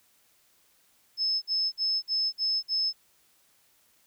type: tone bursts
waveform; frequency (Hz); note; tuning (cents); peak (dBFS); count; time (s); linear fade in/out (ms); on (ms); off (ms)
sine; 5220; E8; -18; -24; 6; 1.17-2.93; 50; 250; 52
effects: white hiss -65 dBFS RMS until 4.06 s